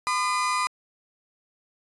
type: tone pair together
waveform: 35% pulse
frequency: 1011.1 / 1214 Hz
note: B5 / D#6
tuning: +40 / -43 cents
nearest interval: minor third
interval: 317 cents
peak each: -24 dBFS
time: 0.07-0.67 s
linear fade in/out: 0 ms
effects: resampled to 24000 Hz